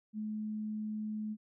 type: tone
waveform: sine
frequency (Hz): 214.2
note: A3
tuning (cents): -46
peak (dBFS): -35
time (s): 0.13-1.37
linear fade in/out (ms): 50
effects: none